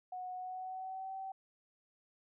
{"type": "tone with pitch glide", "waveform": "sine", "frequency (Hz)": [734, 768.3], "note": ["F#5", "G5"], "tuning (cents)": [-14, -35], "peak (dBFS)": -40, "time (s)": [0.12, 1.32], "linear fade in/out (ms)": 5, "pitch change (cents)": 79, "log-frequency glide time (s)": [0.35, 1.14], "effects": []}